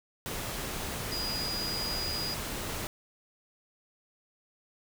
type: tone in noise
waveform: sine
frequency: 4900 Hz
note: D#8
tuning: 27 cents flat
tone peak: -33 dBFS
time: 1.12-2.34 s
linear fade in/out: 0 ms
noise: pink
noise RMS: -36 dBFS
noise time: 0.26-2.87 s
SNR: 0 dB
effects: none